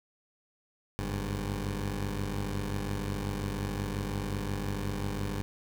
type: tone pair together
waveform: 15% pulse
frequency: 47.38 / 100.4 Hz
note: F#1 / G2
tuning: +42 / +42 cents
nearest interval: octave + minor second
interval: 1300 cents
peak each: -28 dBFS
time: 0.99-5.42 s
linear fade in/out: 0 ms
effects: none